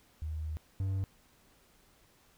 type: tone pair in turn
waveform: sine / triangle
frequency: 77.78 / 96.27 Hz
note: D#2 / G2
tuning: 0 / -31 cents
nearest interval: major third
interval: 369 cents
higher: second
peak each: -34 / -28 dBFS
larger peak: second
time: 0.22-0.57 / 0.8-1.04 s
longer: first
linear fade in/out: 0 ms
effects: pink hiss -65 dBFS RMS until 2.37 s